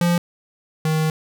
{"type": "tone pair in turn", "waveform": "square", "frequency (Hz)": [173.4, 157.1], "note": ["F3", "D#3"], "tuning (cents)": [-12, 17], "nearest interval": "major second", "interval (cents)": 171, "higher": "first", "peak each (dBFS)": [-16, -18], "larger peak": "first", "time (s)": [[0.01, 0.18], [0.85, 1.1]], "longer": "second", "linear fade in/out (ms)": 2, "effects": []}